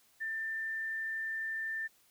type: tone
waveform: sine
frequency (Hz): 1786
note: A6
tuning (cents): +25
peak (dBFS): -34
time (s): 0.2-1.88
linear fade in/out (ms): 20
effects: white hiss -67 dBFS RMS until 2.1 s